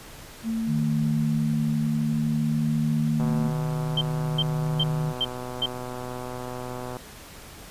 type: tone with pitch glide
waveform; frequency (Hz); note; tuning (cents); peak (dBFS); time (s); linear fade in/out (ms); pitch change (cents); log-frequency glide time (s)
sine; 225.3 to 228.2; A3 to A#3; +41 to -37; -24; 0.43-3.52; 50; +22; 1.73-2.7
type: tone with tremolo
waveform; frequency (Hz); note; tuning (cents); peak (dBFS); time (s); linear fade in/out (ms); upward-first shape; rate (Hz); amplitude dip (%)
sine; 153.9; D#3; -19; -23; 0.66-5.14; 50; triangle; 0.54; 25
type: click train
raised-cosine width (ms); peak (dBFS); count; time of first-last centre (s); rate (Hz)
1; -21; 472; 3.2-6.968; 125
type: tone bursts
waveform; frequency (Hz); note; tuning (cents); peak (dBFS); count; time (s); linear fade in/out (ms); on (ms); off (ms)
sine; 3136; G7; 0; -21; 5; 3.97-5.66; 5; 42; 370
effects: pink hiss -44 dBFS RMS until 7.7 s + resampled to 32000 Hz